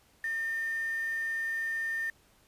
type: tone with quantisation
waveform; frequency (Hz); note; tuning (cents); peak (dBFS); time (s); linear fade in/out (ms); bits
sine; 1811; A6; +49; -30; 0.24-2.1; 2; 8
effects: pink hiss -64 dBFS RMS until 2.47 s + resampled to 32000 Hz